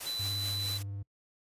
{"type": "noise with tremolo", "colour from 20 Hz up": "white", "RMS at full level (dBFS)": -39, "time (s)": [0, 0.83], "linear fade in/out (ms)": 10, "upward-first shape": "triangle", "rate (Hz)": 4.7, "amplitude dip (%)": 50}
{"type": "tone", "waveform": "triangle", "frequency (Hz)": 3993, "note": "B7", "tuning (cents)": 18, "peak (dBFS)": -32, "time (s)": [0.06, 0.78], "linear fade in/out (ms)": 10}
{"type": "tone with vibrato", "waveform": "triangle", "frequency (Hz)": 99.8, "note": "G2", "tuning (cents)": 32, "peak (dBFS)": -34, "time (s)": [0.19, 1.03], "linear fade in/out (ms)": 10, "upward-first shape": "square", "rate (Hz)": 19, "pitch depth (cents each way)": 26}
{"effects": ["noise-tail reverb RT60 0.1 s tail -25 dB re dry", "resampled to 32000 Hz"]}